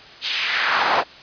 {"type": "noise with high-pass filter sweep", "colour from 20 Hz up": "brown", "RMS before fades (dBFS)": -20, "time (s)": [0.21, 1.04], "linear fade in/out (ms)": 50, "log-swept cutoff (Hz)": [3800, 700], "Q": 1.9, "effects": ["white hiss -42 dBFS RMS until 1.22 s", "resampled to 11025 Hz"]}